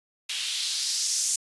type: noise with band-pass filter sweep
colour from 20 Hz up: blue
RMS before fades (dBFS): -28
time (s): 0.29-1.36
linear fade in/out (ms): 5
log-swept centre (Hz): 2900 to 6900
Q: 2.4
effects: resampled to 24000 Hz